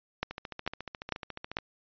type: two click trains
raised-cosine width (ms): 0.3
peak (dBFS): -13 / -22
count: 4 / 19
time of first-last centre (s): 0.23-1.569 / 0.31-1.587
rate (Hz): 2.24 / 14.1
effects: resampled to 11025 Hz